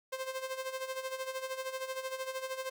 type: tone with tremolo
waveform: sawtooth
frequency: 524 Hz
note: C5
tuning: 2 cents sharp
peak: -30 dBFS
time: 0.12-2.7 s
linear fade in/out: 10 ms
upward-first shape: sine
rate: 13 Hz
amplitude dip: 70%
effects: none